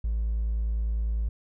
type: tone with hard clipping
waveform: triangle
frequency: 55 Hz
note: A1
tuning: in tune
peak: -24 dBFS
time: 0.04-1.29 s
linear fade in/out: 5 ms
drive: 2 dB
effects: none